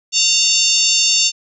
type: harmonic tone with a mistuned harmonic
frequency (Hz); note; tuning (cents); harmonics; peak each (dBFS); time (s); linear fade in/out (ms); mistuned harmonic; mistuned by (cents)
903; A5; +45; 3 / 4 / 5 / 6 / 7 / 8; -19 / -19 / -19 / -19 / -19 / -19; 0.12-1.32; 50; 3; +43
effects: none